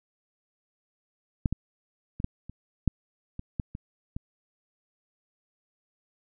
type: clicks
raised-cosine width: 5 ms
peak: -11 / -15 / -22 / -14 / -28 / -9 / -23 / -16 / -24 / -21 dBFS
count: 10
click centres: 1.458 / 1.526 / 2.201 / 2.244 / 2.496 / 2.877 / 3.394 / 3.598 / 3.751 / 4.165 s
effects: none